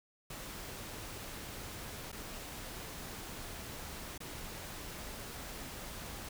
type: noise with dropouts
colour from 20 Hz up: pink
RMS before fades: -45 dBFS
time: 0.3-6.29 s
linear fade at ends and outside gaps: 5 ms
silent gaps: 2.118-2.126 / 4.179-4.203 s
effects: none